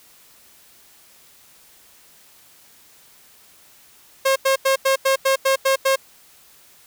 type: tone bursts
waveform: sawtooth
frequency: 537 Hz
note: C5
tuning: 45 cents sharp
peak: -11 dBFS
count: 9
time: 4.25-5.96 s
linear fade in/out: 10 ms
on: 110 ms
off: 90 ms
effects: white hiss -51 dBFS RMS until 6.86 s